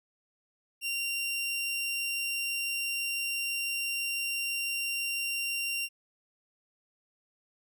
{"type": "tone", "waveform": "sawtooth", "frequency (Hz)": 2766, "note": "F7", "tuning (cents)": -17, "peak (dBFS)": -27, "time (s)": [0.81, 5.89], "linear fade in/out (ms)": 50, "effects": []}